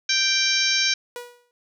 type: harmonic tone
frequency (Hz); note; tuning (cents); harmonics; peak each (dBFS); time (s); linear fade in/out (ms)
784; G5; 0; 2 / 3 / 4 / 5 / 6 / 7 / 8; -27 / -25 / -29 / -25 / -29 / -24 / -28; 0.09-0.94; 5
type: tone with exponential decay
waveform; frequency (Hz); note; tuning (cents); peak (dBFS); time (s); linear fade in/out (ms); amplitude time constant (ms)
sawtooth; 485.2; B4; -31; -26; 1.16-1.51; 1; 76
effects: none